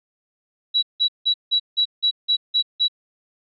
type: tone bursts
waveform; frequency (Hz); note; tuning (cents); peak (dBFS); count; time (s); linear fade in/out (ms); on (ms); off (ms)
sine; 3909; B7; -19; -15; 9; 0.74-2.883; 20; 87; 170
effects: none